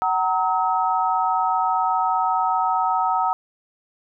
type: tone cluster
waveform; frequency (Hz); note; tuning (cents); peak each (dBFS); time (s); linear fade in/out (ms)
sine; 752 / 927 / 1280; F#5 / A#5 / D#6; +28 / -10 / +49; -22 / -22 / -23; 0.02-3.33; 0
effects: none